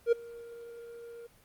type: tone with ADSR envelope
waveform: triangle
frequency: 468.7 Hz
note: A#4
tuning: 9 cents sharp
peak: -17 dBFS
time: 0.06-1.27 s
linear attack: 62 ms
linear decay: 10 ms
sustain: -24 dB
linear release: 10 ms
effects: pink hiss -62 dBFS RMS until 1.44 s + Opus 32 kbps